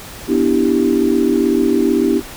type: chord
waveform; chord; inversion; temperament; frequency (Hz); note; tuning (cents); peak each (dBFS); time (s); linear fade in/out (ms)
sine; E minor seventh; second; equal; 246.9 / 293.7 / 329.6 / 392; B3 / D4 / E4 / G4; 0 / 0 / 0 / 0; -17; 0.27-2.22; 50
effects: pink hiss -33 dBFS RMS until 2.36 s